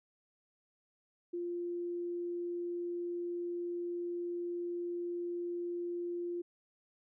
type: tone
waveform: sine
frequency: 348.3 Hz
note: F4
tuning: 5 cents flat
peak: -35 dBFS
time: 1.33-6.42 s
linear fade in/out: 10 ms
effects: none